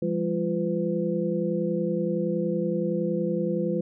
sine tone cluster, 172 / 202.7 / 346.2 / 503 Hz, F3 / G#3 / F4 / B4, -26 / -42 / -15 / +32 cents, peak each -29 dBFS, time 0.02-3.81 s, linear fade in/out 5 ms, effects none

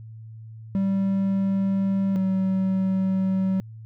triangle tone pair in turn, 194.4 / 189.85 Hz, G3 / F#3, -14 / +45 cents, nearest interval unison, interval 41 cents, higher first, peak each -18 dBFS, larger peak neither, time 0.75-2.16 / 2.16-3.6 s, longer second, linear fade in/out 0 ms, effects added 111 Hz sine -38 dBFS peak until 3.85 s

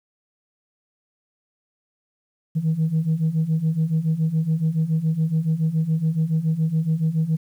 sine beating tone pair, 155.56 / 162.66 Hz, D#3 / E3, 0 / -23 cents, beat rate 7.1 Hz, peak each -22 / -19 dBFS, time 2.55-7.37 s, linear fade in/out 20 ms, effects tanh soft clip ceiling -14 dBFS + 9-bit

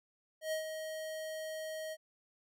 square tone with ADSR envelope, 630 Hz, D#5, 21 cents sharp, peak -33 dBFS, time 0.41-1.97 s, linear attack 110 ms, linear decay 110 ms, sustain -7 dB, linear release 47 ms, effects none

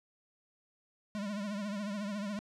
square tone with vibrato, 204.5 Hz, G#3, 26 cents flat, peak -36 dBFS, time 1.15-2.39 s, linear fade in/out 0 ms, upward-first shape triangle, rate 14 Hz, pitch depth 100 cents each way, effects low-pass 7000 Hz 12 dB/octave + 12-bit

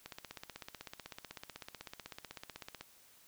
click train, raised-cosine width 0.2 ms, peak -27 dBFS, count 45, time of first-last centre 0.06-2.81 s, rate 16 Hz, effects white hiss -63 dBFS RMS until 3.27 s

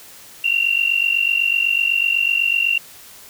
sine tone pair together, 2729 / 2777 Hz, F7 / F7, -41 / -10 cents, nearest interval unison, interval 31 cents, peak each -18 / -18 dBFS, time 0.44-2.78 s, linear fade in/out 5 ms, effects white hiss -42 dBFS RMS until 3.29 s

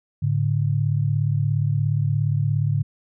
sine tone pair together, 107.33 / 144.4 Hz, A2 / D3, -43 / -29 cents, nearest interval perfect fourth, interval 514 cents, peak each -21 dBFS, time 0.22-2.83 s, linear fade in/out 10 ms, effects none

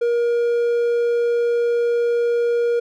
triangle tone, 473.6 Hz, A#4, 27 cents sharp, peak -14 dBFS, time 0.01-2.8 s, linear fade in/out 10 ms, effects none

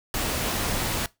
pink noise, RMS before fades -27 dBFS, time 0.14-1.06 s, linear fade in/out 2 ms, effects noise-tail reverb RT60 0.2 s tail -20 dB re dry

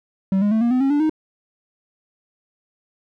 triangle tone with pitch steps, 192.1 / 205.9 / 220.7 / 236.5 / 253.5 / 271.7 / 291.2 / 312.1 Hz, G3 / G#3 / A3 / A#3 / B3 / C#4 / D4 / D#4, -35 / -15 / +5 / +25 / +45 / -35 / -15 / +5 cents, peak -13 dBFS, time 0.32-1.096 s, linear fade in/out 2 ms, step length 97 ms, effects none

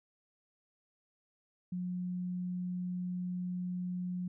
sine tone, 180 Hz, F#3, 47 cents flat, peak -34 dBFS, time 1.72-4.28 s, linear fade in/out 5 ms, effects none

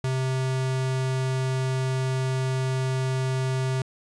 square tone, 130.81 Hz, C3, in tune, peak -24 dBFS, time 0.04-3.82 s, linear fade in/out 2 ms, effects resampled to 22050 Hz + 10-bit

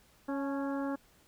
harmonic tone with a mistuned harmonic, 276.2 Hz, C#4, 6 cents flat, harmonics 1 / 2 / 3 / 4 / 5 / 6, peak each -33 / -39 / -43 / -45 / -47 / -49 dBFS, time 0.28-0.96 s, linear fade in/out 10 ms, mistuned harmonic 3, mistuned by +36 cents, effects pink hiss -64 dBFS RMS until 1.27 s

